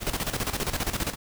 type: noise with tremolo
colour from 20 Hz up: pink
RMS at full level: -27 dBFS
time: 0-1.16 s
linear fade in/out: 50 ms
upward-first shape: square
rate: 15 Hz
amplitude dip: 70%
effects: none